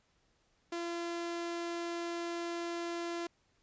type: tone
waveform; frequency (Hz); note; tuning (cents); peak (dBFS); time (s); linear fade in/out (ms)
sawtooth; 341.5; F4; -39; -32; 0.72-3.27; 5
effects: pink hiss -73 dBFS RMS until 3.62 s + resampled to 16000 Hz